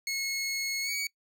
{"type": "tone with pitch glide", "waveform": "20% pulse", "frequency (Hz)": [2179, 2251], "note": ["C#7", "C#7"], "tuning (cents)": [-30, 26], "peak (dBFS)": -25, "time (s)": [0.07, 1.07], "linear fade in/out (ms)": 2, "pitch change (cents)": 56, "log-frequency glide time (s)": [0.82, 0.91], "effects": ["noise-tail reverb RT60 0.1 s tail -24 dB re dry"]}